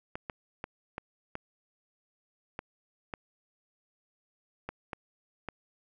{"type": "clicks", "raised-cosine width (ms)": 0.5, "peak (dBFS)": -21, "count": 10, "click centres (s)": [0.155, 0.298, 0.641, 0.981, 1.354, 2.591, 3.138, 4.69, 4.932, 5.487], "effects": []}